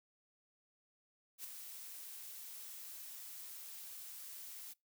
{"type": "noise with ADSR envelope", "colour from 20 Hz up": "blue", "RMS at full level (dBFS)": -44, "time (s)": [1.38, 4.74], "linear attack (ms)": 64, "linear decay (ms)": 6, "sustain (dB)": -6, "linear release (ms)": 21, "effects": ["noise-tail reverb RT60 0.2 s tail -24 dB re dry"]}